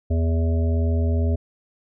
harmonic tone, 82.2 Hz, E2, 4 cents flat, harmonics 1 / 3 / 5 / 7 / 8, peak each -18 / -28 / -32 / -35 / -36 dBFS, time 0.1-1.36 s, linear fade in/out 10 ms, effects none

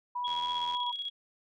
sine tone with vibrato, 975 Hz, B5, 23 cents flat, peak -31 dBFS, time 0.15-0.92 s, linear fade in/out 10 ms, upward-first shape sine, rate 3.6 Hz, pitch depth 10 cents each way
sine tone with tremolo, 3322 Hz, G#7, in tune, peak -32 dBFS, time 0.24-1.1 s, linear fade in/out 10 ms, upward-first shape square, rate 16 Hz, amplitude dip 50%
click train, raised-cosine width 0.2 ms, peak -29 dBFS, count 40, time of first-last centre 0.28-0.748 s, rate 83.3 Hz
effects none

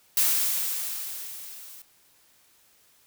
blue noise with level ramp, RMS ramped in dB -21 to -46 dBFS, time 0.17-1.82 s, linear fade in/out 2 ms, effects white hiss -61 dBFS RMS until 3.06 s

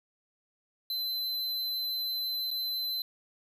square tone with dropouts, 4053 Hz, B7, 44 cents sharp, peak -31 dBFS, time 0.9-3.02 s, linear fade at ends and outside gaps 2 ms, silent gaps 2.506-2.512 s, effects none

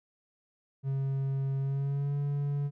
triangle tone with pitch glide, 135.9 to 142.99 Hz, C#3 to D3, -34 to -46 cents, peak -26 dBFS, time 0.83-2.71 s, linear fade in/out 50 ms, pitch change +88 cents, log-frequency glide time 1.59-2.16 s, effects none

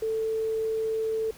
sine tone, 442.9 Hz, A4, 11 cents sharp, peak -25 dBFS, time 0.02-1.31 s, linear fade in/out 5 ms, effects pink hiss -50 dBFS RMS until 1.37 s

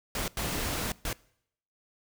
pink noise bursts at uneven times, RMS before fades -32 dBFS, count 3, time 0.15-0.28 / 0.37-0.92 / 1.05-1.13 s, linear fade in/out 2 ms, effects noise-tail reverb RT60 0.7 s tail -23 dB re dry

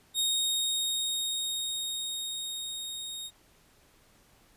sawtooth tone with level ramp, 3729 Hz, A#7, in tune, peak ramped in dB -22 to -34 dBFS, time 0.14-3.31 s, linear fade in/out 50 ms, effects pink hiss -62 dBFS RMS until 4.56 s + resampled to 32000 Hz

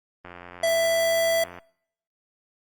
click train, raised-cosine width 0.5 ms, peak -25 dBFS, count 119, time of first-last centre 0.25-1.586 s, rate 88.3 Hz
square tone, 663 Hz, E5, 10 cents sharp, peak -20 dBFS, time 0.63-1.44 s, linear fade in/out 5 ms
effects noise-tail reverb RT60 0.7 s tail -26 dB re dry + Opus 32 kbps

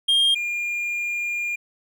triangle tone pair in turn, 3218 / 2411 Hz, G7 / D7, +45 / +45 cents, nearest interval perfect fourth, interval 500 cents, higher first, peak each -14 / -22 dBFS, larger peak first, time 0.08-0.35 / 0.35-1.56 s, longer second, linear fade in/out 10 ms, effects none

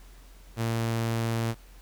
sawtooth tone, 114.6 Hz, A#2, 29 cents flat, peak -22 dBFS, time 0.56-1.55 s, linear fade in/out 50 ms, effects added 44 Hz sine -48 dBFS peak until 1.81 s + pink hiss -57 dBFS RMS until 1.81 s

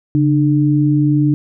sine tone pair together, 141.53 / 299.9 Hz, C#3 / D4, +36 / +36 cents, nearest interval octave + minor second, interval 1300 cents, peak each -13 dBFS, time 0.15-1.34 s, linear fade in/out 0 ms, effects none

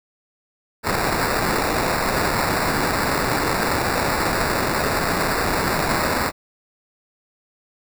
white noise with sample-and-hold, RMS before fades -21 dBFS, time 0.83-6.32 s, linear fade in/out 50 ms, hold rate 3150 Hz, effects none

